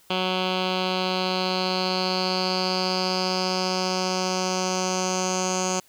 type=tone with low-pass filter sweep; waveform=10% pulse; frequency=185 Hz; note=F#3; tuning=in tune; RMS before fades=-25 dBFS; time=0.1-5.8 s; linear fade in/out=5 ms; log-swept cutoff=3500 to 6600 Hz; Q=5.8; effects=white hiss -57 dBFS RMS until 5.88 s